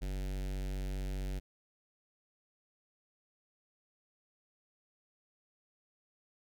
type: tone with notch filter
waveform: square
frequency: 47.58 Hz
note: F#1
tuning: 49 cents sharp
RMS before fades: -37 dBFS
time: 0.01-1.4 s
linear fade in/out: 20 ms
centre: 1100 Hz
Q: 1.2
effects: none